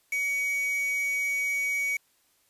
triangle tone with quantisation, 2252 Hz, C#7, 27 cents sharp, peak -24 dBFS, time 0.12-1.97 s, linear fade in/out 5 ms, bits 6, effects white hiss -67 dBFS RMS until 2.49 s + resampled to 32000 Hz

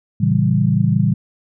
sine chord, A# diminished seventh, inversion none, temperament equal with one note detuned, 113.81 / 138.59 / 164.81 / 196 Hz, A#2 / C#3 / E3 / G3, -41 / 0 / 0 / 0 cents, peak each -18 dBFS, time 0.2-1.14 s, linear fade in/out 10 ms, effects none

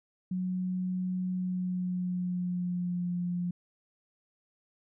sine tone with pitch glide, 183.5 to 176.53 Hz, F#3 to F3, -14 to +19 cents, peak -29 dBFS, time 0.31-3.51 s, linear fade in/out 5 ms, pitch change -67 cents, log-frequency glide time 1.31-3.11 s, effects none

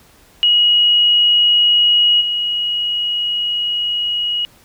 sine tone with level steps, 2900 Hz, F#7, 35 cents flat, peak -9 / -16 dBFS, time 0.43-4.45 s, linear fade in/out 0 ms, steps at 2.2 s, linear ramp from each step 20 ms, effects pink hiss -49 dBFS RMS until 4.64 s

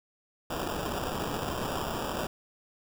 white noise with sample-and-hold, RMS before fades -33 dBFS, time 0.5-2.27 s, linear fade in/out 5 ms, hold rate 2100 Hz, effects none

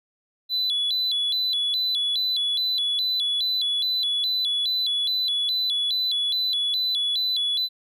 triangle tone with vibrato, 3691 Hz, A#7, 18 cents flat, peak -19 dBFS, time 0.49-7.69 s, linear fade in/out 50 ms, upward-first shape square, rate 2.4 Hz, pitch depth 140 cents each way, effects tanh soft clip ceiling -17 dBFS + resampled to 32000 Hz

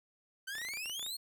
sawtooth exponential sweep, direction up, 1516 to 4365 Hz, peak -35 dBFS, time 0.47-1.17 s, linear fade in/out 10 ms
clicks, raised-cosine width 0.3 ms, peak -33 dBFS, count 12, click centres 0.553 / 0.583 / 0.616 / 0.65 / 0.687 / 0.737 / 0.772 / 0.858 / 0.897 / 0.995 / 1.028 / 1.064 s
effects none

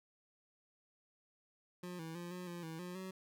25% pulse tone with pitch steps, 178.7 / 162.3 / 174 / 180.3 / 173.5 / 161.7 / 178.9 / 187.8 Hz, F3 / E3 / F3 / F#3 / F3 / E3 / F3 / F#3, +40 / -27 / -6 / -45 / -11 / -33 / +42 / +26 cents, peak -40 dBFS, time 1.83-3.11 s, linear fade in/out 5 ms, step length 160 ms, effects none

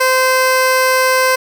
15% pulse tone, 517 Hz, C5, 21 cents flat, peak -4 dBFS, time 0-1.36 s, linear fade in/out 10 ms, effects none

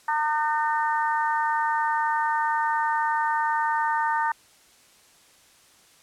harmonic tone, 303.5 Hz, D#4, 43 cents flat, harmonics 3 / 4 / 5 / 6, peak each -23 / -30 / -31 / -31 dBFS, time 0.08-4.32 s, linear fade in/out 5 ms, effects white hiss -56 dBFS RMS until 6.02 s + low-pass 10000 Hz 12 dB/octave

